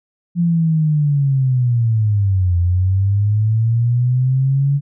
sine linear two-way sweep, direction down then up, 174.6 to 86.3 to 143 Hz, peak -12 dBFS, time 0.35-4.81 s, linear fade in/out 50 ms, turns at 2.58 s, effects none

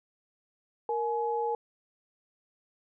sine tone pair together, 466.2 / 845.2 Hz, A#4 / G#5, 0 / +30 cents, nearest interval minor seventh, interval 1030 cents, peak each -30 / -30 dBFS, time 0.89-1.55 s, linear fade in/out 2 ms, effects none

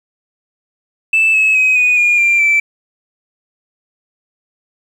sine tone with pitch steps, 2637 / 2583 / 2530 / 2478 / 2427 / 2377 / 2328 Hz, E7 / E7 / D#7 / D#7 / D#7 / D7 / D7, 0 / -36 / +28 / -8 / -44 / +20 / -16 cents, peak -7 dBFS, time 1.13-2.6 s, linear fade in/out 5 ms, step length 210 ms, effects tanh soft clip ceiling -6 dBFS + 7-bit

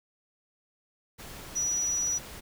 sine tone in noise, 5860 Hz, F#8, 18 cents flat, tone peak -26 dBFS, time 1.55-2.19 s, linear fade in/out 20 ms, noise pink, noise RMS -44 dBFS, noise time 1.18-2.41 s, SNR +15 dB, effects none

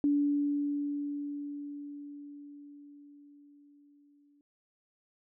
sine tone with exponential decay, 288.4 Hz, D4, 31 cents flat, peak -23 dBFS, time 0.04-4.41 s, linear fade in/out 1 ms, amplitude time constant 950 ms, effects none

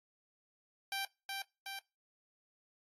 10% pulse tone with echo, 784 Hz, G5, in tune, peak -28 dBFS, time 0.92-1.05 s, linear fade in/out 2 ms, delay 370 ms, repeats 2, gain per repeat -3 dB, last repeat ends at 1.79 s, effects noise-tail reverb RT60 0.3 s tail -26 dB re dry + AAC 48 kbps

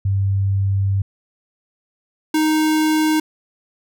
sine / square tone pair in turn, 98 / 311.1 Hz, G2 / D#4, 0 / 0 cents, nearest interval octave + minor sixth, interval 2000 cents, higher second, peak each -15 dBFS, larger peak neither, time 0.05-1.02 / 2.34-3.2 s, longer first, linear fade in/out 5 ms, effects none

